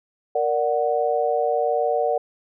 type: chord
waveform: sine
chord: Bb augmented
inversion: none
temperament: equal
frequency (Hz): 466.2 / 587.3 / 740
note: Bb4 / D5 / F#5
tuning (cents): 0 / 0 / 0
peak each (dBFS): -23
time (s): 0.35-2.18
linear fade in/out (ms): 5
effects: none